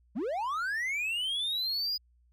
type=linear sweep; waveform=triangle; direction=up; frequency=174.61 to 4978 Hz; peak=-28 dBFS; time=0.15-1.98 s; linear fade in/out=20 ms; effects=added 60 Hz sine -62 dBFS peak until 2.32 s